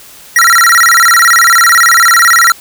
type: tone with vibrato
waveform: square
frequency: 1609 Hz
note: G6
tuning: 45 cents sharp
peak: -4 dBFS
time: 0.36-2.52 s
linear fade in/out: 2 ms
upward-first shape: square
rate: 18 Hz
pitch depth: 290 cents each way
effects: white hiss -35 dBFS RMS until 2.6 s